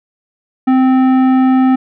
sine tone with tanh clipping, 260 Hz, C4, 11 cents flat, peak -9 dBFS, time 0.67-1.76 s, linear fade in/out 10 ms, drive 13 dB, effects none

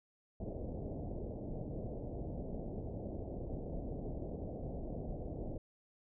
pink low-pass noise, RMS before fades -42 dBFS, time 0.4-5.58 s, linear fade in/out 5 ms, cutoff 680 Hz, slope 48 dB/octave, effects none

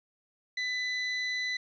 30% pulse tone, 1998 Hz, B6, 20 cents sharp, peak -27 dBFS, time 0.57-1.57 s, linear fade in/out 5 ms, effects resampled to 16000 Hz + 10-bit

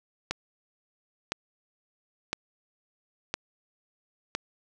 click train, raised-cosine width 0.2 ms, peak -11 dBFS, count 5, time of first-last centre 0.31-4.35 s, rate 0.99 Hz, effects none

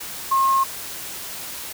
sine tone in noise, 1074 Hz, C6, 45 cents sharp, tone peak -15 dBFS, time 0.31-0.64 s, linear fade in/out 10 ms, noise white, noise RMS -33 dBFS, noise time 0-1.73 s, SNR +15 dB, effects none

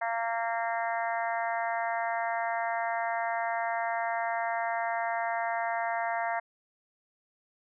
harmonic tone, 230 Hz, A#3, 23 cents flat, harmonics 3 / 4 / 5 / 6 / 7 / 8 / 9, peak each -31 / -34 / -41 / -41 / -39 / -38 / -42 dBFS, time 0.01-6.4 s, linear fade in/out 10 ms, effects none

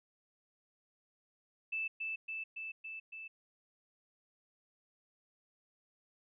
sine tone with echo, 2637 Hz, E7, in tune, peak -34 dBFS, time 1.72-1.88 s, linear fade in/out 10 ms, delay 280 ms, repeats 5, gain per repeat -2 dB, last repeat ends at 3.28 s, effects none

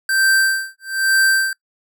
square tone with tremolo, 1564 Hz, G6, 4 cents flat, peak -12 dBFS, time 0.09-1.53 s, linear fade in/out 2 ms, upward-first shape sine, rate 1.1 Hz, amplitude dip 100%, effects noise-tail reverb RT60 0.1 s tail -23 dB re dry

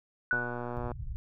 sine tone with exponential decay, 1480 Hz, F#6, in tune, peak -23 dBFS, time 0.31-0.76 s, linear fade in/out 1 ms, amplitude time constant 97 ms
click train, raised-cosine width 1 ms, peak -23 dBFS, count 72, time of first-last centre 0.33-0.917 s, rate 121 Hz
pink low-pass noise, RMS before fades -38 dBFS, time 0.77-1.16 s, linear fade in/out 0 ms, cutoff 130 Hz, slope 48 dB/octave
effects none

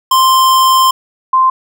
square / sine tone pair in turn, 1046.5 / 1042.9 Hz, C6 / C6, 0 / -6 cents, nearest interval unison, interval 6 cents, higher first, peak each -7 / -6 dBFS, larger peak second, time 0.11-0.91 / 1.33-1.5 s, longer first, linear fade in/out 5 ms, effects none

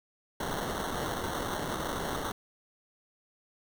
blue noise with sample-and-hold, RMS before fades -34 dBFS, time 0.4-2.32 s, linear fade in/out 5 ms, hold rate 2450 Hz, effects none

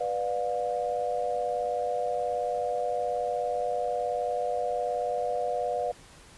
sine chord, B diminished, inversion none, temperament just, 493.9 / 592.7 / 711.2 Hz, B4 / D5 / F5, 0 / +16 / +31 cents, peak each -31 / -32 / -30 dBFS, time 0-5.92 s, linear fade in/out 10 ms, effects pink hiss -52 dBFS RMS until 6.37 s + resampled to 24000 Hz

